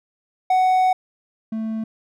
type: tone pair in turn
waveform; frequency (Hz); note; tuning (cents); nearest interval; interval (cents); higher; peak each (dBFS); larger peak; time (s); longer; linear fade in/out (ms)
triangle; 744 / 221.2; F#5 / A3; +9 / +9; octave + major sixth; 2100; first; -12 / -21; first; 0.5-0.93 / 1.52-1.84; first; 5
effects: none